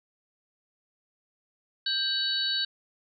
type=tone cluster; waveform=sine; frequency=1577 / 2979 / 3856 / 4455 Hz; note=G6 / F#7 / B7 / C#8; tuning=+10 / +11 / -42 / +8 cents; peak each=-34 / -36 / -29 / -29 dBFS; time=1.86-2.65 s; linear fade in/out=5 ms; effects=none